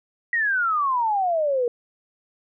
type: exponential sweep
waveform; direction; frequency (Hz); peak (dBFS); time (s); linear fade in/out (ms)
sine; down; 1929 to 468.6; -19; 0.33-1.68; 2
effects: none